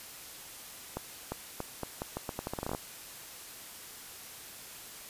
accelerating click train, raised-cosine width 1 ms, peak -20 dBFS, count 17, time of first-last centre 0.97-2.749 s, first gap 350 ms, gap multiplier 0.81, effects white hiss -47 dBFS RMS until 5.09 s + resampled to 32000 Hz

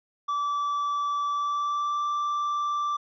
triangle tone with pitch glide, 1158 to 1173.5 Hz, D6 to D6, -25 to -2 cents, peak -23 dBFS, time 0.28-2.97 s, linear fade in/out 10 ms, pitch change +23 cents, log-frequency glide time 1.3-2.04 s, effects resampled to 16000 Hz

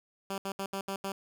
10% pulse tone bursts at uneven times, 195.2 Hz, G3, 7 cents flat, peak -25 dBFS, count 6, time 0.3-0.38 / 0.45-0.52 / 0.59-0.66 / 0.73-0.81 / 0.88-0.96 / 1.04-1.12 s, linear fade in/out 2 ms, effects none

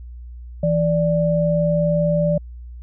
sine tone pair together, 164.81 / 587.3 Hz, E3 / D5, 0 / 0 cents, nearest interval octave + minor seventh, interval 2200 cents, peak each -18 dBFS, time 0.63-2.38 s, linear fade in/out 5 ms, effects added 60 Hz sine -33 dBFS peak until 2.82 s

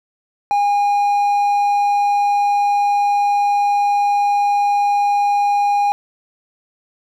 triangle tone, 815 Hz, G#5, 33 cents flat, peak -11 dBFS, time 0.51-5.92 s, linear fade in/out 0 ms, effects none

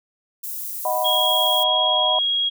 white high-pass noise, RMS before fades -30 dBFS, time 0.43-1.64 s, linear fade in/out 10 ms, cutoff 12000 Hz, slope 12 dB/octave
sine chord, B major, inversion first, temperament equal, 622.3 / 740 / 987.8 Hz, D#5 / F#5 / B5, 0 / 0 / 0 cents, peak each -24 dBFS, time 0.85-2.19 s, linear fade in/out 2 ms
sine tone, 3290 Hz, G#7, 17 cents flat, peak -18 dBFS, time 1.04-2.5 s, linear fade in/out 20 ms
effects none

